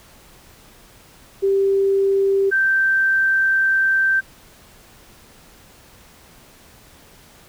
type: tone pair in turn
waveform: sine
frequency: 392 / 1562.6 Hz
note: G4 / G6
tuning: 0 / -6 cents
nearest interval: 2 octaves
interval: 2394 cents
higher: second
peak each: -14 dBFS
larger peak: neither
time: 1.42-2.51 / 2.51-4.21 s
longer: second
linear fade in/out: 20 ms
effects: pink hiss -48 dBFS RMS until 7.48 s